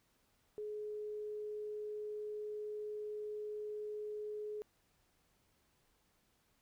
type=tone; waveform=sine; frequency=422.2 Hz; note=G#4; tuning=29 cents sharp; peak=-40 dBFS; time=0.58-4.62 s; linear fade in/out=0 ms; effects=pink hiss -75 dBFS RMS until 6.61 s